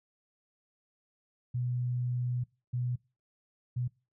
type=tone bursts at uneven times; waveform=sine; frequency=123.47 Hz; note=B2; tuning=in tune; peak=-29 dBFS; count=3; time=1.54-2.44 / 2.73-2.96 / 3.76-3.88 s; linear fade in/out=10 ms; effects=noise-tail reverb RT60 0.3 s tail -23 dB re dry